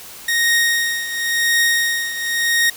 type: tone with tremolo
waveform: sawtooth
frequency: 1864.7 Hz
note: A#6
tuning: in tune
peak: -9 dBFS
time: 0.28-2.7 s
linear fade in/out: 5 ms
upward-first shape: triangle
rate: 0.94 Hz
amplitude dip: 75%
effects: white hiss -37 dBFS RMS until 2.76 s